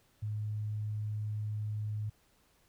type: tone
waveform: sine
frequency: 106.2 Hz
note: G#2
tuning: 39 cents sharp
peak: -33 dBFS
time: 0.22-2.1 s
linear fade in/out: 10 ms
effects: pink hiss -69 dBFS RMS until 2.68 s